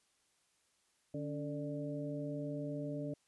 harmonic tone with a mistuned harmonic, 148 Hz, D3, 14 cents sharp, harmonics 1 / 2 / 3 / 4, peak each -42 / -41 / -48 / -44 dBFS, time 1.14-3.14 s, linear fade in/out 5 ms, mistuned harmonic 2, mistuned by -74 cents, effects white hiss -75 dBFS RMS until 3.27 s + resampled to 24000 Hz

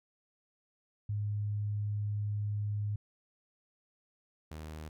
sine / sawtooth tone pair in turn, 103.83 / 77.78 Hz, G#2 / D#2, 0 / 0 cents, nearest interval perfect fourth, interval 500 cents, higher first, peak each -31 / -38 dBFS, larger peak first, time 1.09-2.96 / 4.51-4.89 s, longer first, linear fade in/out 5 ms, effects none

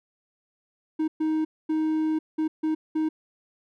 triangle tone bursts at uneven times, 313.4 Hz, D#4, 13 cents sharp, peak -20 dBFS, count 6, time 0.99-1.08 / 1.2-1.45 / 1.69-2.19 / 2.38-2.48 / 2.63-2.75 / 2.95-3.09 s, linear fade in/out 10 ms, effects none

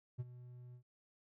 triangle tone with ADSR envelope, 123.47 Hz, B2, in tune, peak -34 dBFS, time 0.18-0.83 s, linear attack 22 ms, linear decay 32 ms, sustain -15 dB, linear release 88 ms, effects none

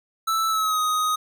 square tone with pitch glide, 1318.5 to 1251.7 Hz, E6 to D#6, 0 to +10 cents, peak -21 dBFS, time 0.27-1.16 s, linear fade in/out 10 ms, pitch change -90 cents, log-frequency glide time 0.49-0.8 s, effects none

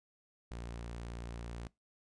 sawtooth tone, 58.3 Hz, A#1, 1 cent sharp, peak -38 dBFS, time 0.51-1.67 s, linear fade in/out 0 ms, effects noise-tail reverb RT60 0.2 s tail -22 dB re dry + resampled to 22050 Hz

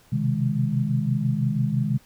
sine tone cluster, 127.4 / 133.4 / 156.3 / 206.7 Hz, C3 / C3 / D#3 / G#3, -46 / +34 / +8 / -8 cents, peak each -26 dBFS, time 0.12-1.98 s, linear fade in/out 10 ms, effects pink hiss -56 dBFS RMS until 2.05 s

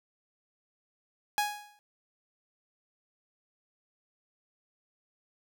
sawtooth tone with exponential decay, 830.6 Hz, G#5, in tune, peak -20 dBFS, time 1.38-1.79 s, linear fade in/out 0 ms, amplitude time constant 87 ms, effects none

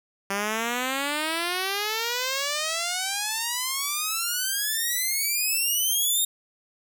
5% pulse exponential sweep, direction up, 195.4 to 3729 Hz, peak -14 dBFS, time 0.3-6.25 s, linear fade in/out 5 ms, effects none

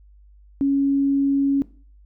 sine tone, 277.2 Hz, C#4, in tune, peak -16 dBFS, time 0.61-1.62 s, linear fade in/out 0 ms, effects noise-tail reverb RT60 0.4 s tail -18 dB re dry + added 50 Hz sine -47 dBFS peak until 2.05 s

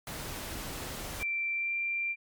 pink noise, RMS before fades -39 dBFS, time 0.07-1.23 s, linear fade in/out 2 ms
sine tone with pitch glide, 2349 to 2367 Hz, D7 to D7, 0 to +13 cents, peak -29 dBFS, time 1.19-2.16 s, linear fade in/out 50 ms, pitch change +13 cents, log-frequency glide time 1.54-1.73 s
effects MP3 96 kbps

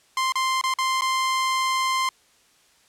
sawtooth tone with dropouts, 1046.5 Hz, C6, in tune, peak -17 dBFS, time 0.17-2.09 s, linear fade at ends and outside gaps 2 ms, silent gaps 0.322-0.355 / 0.613-0.638 / 0.739-0.786 / 1.01-1.019 s, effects white hiss -59 dBFS RMS until 2.88 s + low-pass 9000 Hz 12 dB/octave

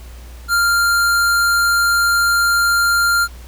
square tone, 1394 Hz, F6, 4 cents flat, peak -13 dBFS, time 0.48-3.28 s, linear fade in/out 50 ms, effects added 60 Hz sine -33 dBFS peak until 3.47 s + pink hiss -44 dBFS RMS until 3.47 s

